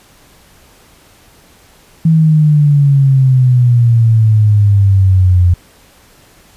sine exponential sweep, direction down, 163.3 to 87.31 Hz, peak -5 dBFS, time 2.05-5.54 s, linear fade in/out 5 ms, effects pink hiss -45 dBFS RMS until 6.56 s + resampled to 32000 Hz

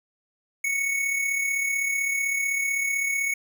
square tone with amplitude modulation, 2217 Hz, C#7, in tune, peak -22 dBFS, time 0.64-3.34 s, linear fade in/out 5 ms, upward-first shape sine, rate 35.8 Hz, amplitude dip 45%, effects none

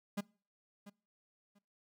45% pulse tone with echo, 203.4 Hz, G#3, 36 cents flat, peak -34 dBFS, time 0.17-0.21 s, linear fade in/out 10 ms, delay 690 ms, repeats 2, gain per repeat -15 dB, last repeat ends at 1.59 s, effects noise-tail reverb RT60 0.4 s tail -24 dB re dry

